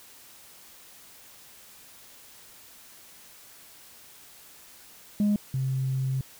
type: tone pair in turn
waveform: sine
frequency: 206.9 / 132.27 Hz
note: G#3 / C3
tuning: -6 / +19 cents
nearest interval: minor sixth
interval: 775 cents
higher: first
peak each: -18 / -24 dBFS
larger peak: first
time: 5.2-5.36 / 5.54-6.21 s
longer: second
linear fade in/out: 2 ms
effects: tanh soft clip ceiling -19 dBFS + white hiss -51 dBFS RMS until 6.39 s